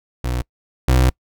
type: tone pair in turn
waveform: 30% pulse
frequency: 61.6 / 63.59 Hz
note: B1 / C2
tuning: -4 / -49 cents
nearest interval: minor second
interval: 55 cents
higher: second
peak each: -17 / -9 dBFS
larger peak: second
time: 0.24-0.42 / 0.88-1.1 s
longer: second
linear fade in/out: 5 ms
effects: noise-tail reverb RT60 0.1 s tail -26 dB re dry